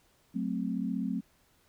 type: chord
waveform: sine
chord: F# diminished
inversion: none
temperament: equal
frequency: 185 / 220 / 261.6 Hz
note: F#3 / A3 / C4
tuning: 0 / 0 / 0 cents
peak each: -34 dBFS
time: 0.34-1.21 s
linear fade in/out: 20 ms
effects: pink hiss -67 dBFS RMS until 1.68 s